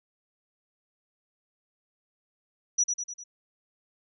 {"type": "tone with echo", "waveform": "sine", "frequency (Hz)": 5860, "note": "F#8", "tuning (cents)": -18, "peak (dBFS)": -20, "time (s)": [2.78, 2.84], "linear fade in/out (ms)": 10, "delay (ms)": 100, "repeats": 4, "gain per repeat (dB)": -5, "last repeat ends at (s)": 3.24, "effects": []}